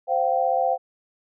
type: chord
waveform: sine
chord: C suspended fourth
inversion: none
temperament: equal with one note detuned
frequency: 523.3 / 698.5 / 774.1 Hz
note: C5 / F5 / G5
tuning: 0 / 0 / -22 cents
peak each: -24 / -23 / -23 dBFS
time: 0.07-0.78 s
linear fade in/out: 50 ms
effects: none